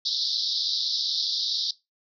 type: band-pass noise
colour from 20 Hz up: pink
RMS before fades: -27 dBFS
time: 0.05-1.71 s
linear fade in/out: 5 ms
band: 3600 to 5300 Hz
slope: 96 dB/octave
effects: noise-tail reverb RT60 0.2 s tail -19 dB re dry